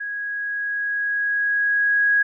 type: tone with level ramp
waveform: sine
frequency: 1655 Hz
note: G#6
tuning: 6 cents flat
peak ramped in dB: -26 to -14 dBFS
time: 0-2.23 s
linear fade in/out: 10 ms
effects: none